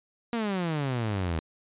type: exponential sweep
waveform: sawtooth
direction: down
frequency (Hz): 240 to 77.78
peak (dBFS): -23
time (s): 0.33-1.39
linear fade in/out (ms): 0
effects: resampled to 8000 Hz